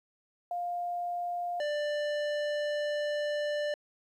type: tone pair in turn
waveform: sine / square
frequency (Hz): 703 / 591.2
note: F5 / D5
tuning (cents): +11 / +11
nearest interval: minor third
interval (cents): 300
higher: first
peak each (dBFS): -31 / -30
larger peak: second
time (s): 0.51-1.6 / 1.6-3.74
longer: second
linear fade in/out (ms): 2
effects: low-pass 4000 Hz 12 dB/octave + 11-bit